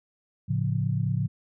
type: chord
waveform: sine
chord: A augmented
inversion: none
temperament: equal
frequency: 110 / 138.59 / 174.61 Hz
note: A2 / C#3 / E#3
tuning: 0 / 0 / 0 cents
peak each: -27 / -27 / -30 dBFS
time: 0.48-1.28 s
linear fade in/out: 20 ms
effects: none